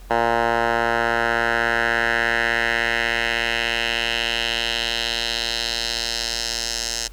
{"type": "tone with band-pass filter sweep", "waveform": "10% pulse", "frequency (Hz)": 116.54, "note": "A#2", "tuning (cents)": 0, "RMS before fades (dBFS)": -22, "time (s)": [0.1, 7.08], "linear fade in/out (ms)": 10, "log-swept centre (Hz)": [1000, 5900], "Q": 2.2, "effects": ["added 44 Hz sine -37 dBFS peak until 7.12 s", "pink hiss -50 dBFS RMS until 7.12 s"]}